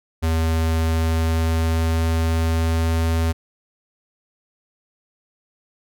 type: tone with pitch glide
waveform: square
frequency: 81.1 to 81.85 Hz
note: E2 to E2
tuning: -28 to -12 cents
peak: -18 dBFS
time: 0.22-3.33 s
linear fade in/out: 20 ms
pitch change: +16 cents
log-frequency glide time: 0.73-2.43 s
effects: none